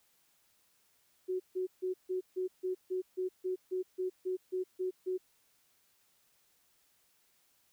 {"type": "tone bursts", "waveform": "sine", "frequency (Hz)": 370, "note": "F#4", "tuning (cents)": 0, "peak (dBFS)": -31, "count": 15, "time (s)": [1.28, 5.18], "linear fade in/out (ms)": 20, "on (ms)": 120, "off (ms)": 150, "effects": ["white hiss -71 dBFS RMS until 7.72 s"]}